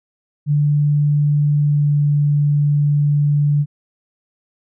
sine tone with pitch glide, 146.83 to 145.98 Hz, D3 to D3, 0 to -10 cents, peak -12 dBFS, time 0.46-3.66 s, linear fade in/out 50 ms, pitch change -10 cents, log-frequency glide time 1.59-1.93 s, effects none

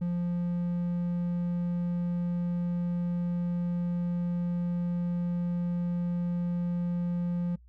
triangle tone, 174.61 Hz, F3, in tune, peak -25 dBFS, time 0.01-7.56 s, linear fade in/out 10 ms, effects noise-tail reverb RT60 0.1 s tail -26 dB re dry + added 60 Hz sine -52 dBFS peak until 7.68 s

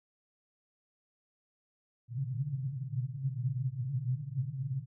white band-pass noise, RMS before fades -35 dBFS, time 2.08-4.86 s, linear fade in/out 50 ms, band 120 to 140 Hz, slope 96 dB/octave, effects none

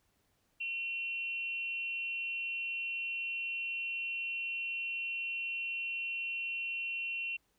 sine tone with amplitude modulation, 2732 Hz, F7, 39 cents flat, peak -32 dBFS, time 0.6-7.37 s, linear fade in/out 10 ms, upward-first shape sine, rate 288 Hz, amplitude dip 50%, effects pink hiss -75 dBFS RMS until 7.58 s

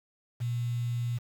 sine tone with quantisation, 120 Hz, B2, 49 cents flat, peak -28 dBFS, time 0.4-1.19 s, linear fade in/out 20 ms, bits 8, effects none

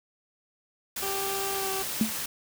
white noise, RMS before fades -33 dBFS, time 0.96-2.26 s, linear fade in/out 5 ms
20% pulse tone with pitch glide, 392 to 385.7 Hz, G4 to G4, 0 to -28 cents, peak -26 dBFS, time 1.02-1.83 s, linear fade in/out 10 ms, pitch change -28 cents, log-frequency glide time 1.55-1.69 s
sine tone with exponential decay, 220.2 Hz, A3, 2 cents sharp, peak -17 dBFS, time 2.01-2.14 s, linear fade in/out 2 ms, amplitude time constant 28 ms
effects none

